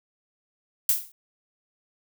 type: noise with exponential decay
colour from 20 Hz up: violet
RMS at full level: -17 dBFS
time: 0.89-1.12 s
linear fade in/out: 2 ms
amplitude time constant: 50 ms
effects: none